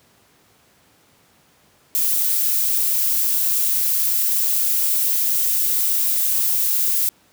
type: noise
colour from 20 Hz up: violet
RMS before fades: -19 dBFS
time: 1.95-7.09 s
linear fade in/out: 0 ms
effects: pink hiss -56 dBFS RMS until 7.32 s + high-pass 100 Hz 12 dB/octave